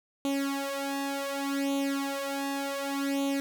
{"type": "tone with flanger", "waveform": "sawtooth", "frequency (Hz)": 277.2, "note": "C#4", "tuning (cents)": 0, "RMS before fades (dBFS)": -31, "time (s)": [0.25, 3.4], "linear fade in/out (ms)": 0, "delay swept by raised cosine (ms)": [0.29, 2.49], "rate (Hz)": 0.67, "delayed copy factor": 0.85, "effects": []}